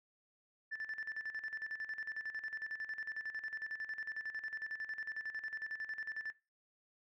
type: tone with tremolo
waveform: sine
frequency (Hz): 1760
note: A6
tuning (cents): 0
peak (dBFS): -36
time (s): 0.71-6.33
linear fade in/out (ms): 20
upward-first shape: square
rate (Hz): 11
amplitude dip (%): 75
effects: noise-tail reverb RT60 0.3 s tail -22 dB re dry + tanh soft clip ceiling -36 dBFS